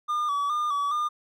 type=tone with vibrato; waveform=triangle; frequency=1174.7 Hz; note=D6; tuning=in tune; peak=-22 dBFS; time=0.08-1.09 s; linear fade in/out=20 ms; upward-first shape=square; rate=2.4 Hz; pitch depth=49 cents each way; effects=none